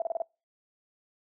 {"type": "tone bursts", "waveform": "sine", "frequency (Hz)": 665, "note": "E5", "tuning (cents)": 15, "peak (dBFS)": -26, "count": 5, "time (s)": [0, 0.22], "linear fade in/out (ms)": 2, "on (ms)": 20, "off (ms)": 30, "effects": ["noise-tail reverb RT60 0.3 s tail -26 dB re dry"]}